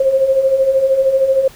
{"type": "beating tone pair", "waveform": "sine", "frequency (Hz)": [523.3, 536.3], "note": ["C5", "C5"], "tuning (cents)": [0, 43], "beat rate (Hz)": 13, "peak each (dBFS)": [-18, -11], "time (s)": [0, 1.48], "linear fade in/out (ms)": 5, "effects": ["pink hiss -41 dBFS RMS until 1.55 s"]}